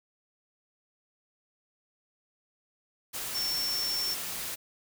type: tone in noise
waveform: sine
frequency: 5430 Hz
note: F8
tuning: 50 cents flat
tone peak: -29 dBFS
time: 3.34-4.15 s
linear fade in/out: 20 ms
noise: white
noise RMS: -36 dBFS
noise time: 3.13-4.56 s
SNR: +4 dB
effects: none